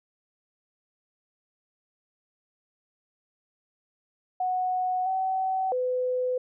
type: tone with pitch steps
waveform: sine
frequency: 737 / 758 / 504 Hz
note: F#5 / F#5 / B4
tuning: -7 / +42 / +35 cents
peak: -24 dBFS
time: 4.4-6.38 s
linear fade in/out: 5 ms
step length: 660 ms
effects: none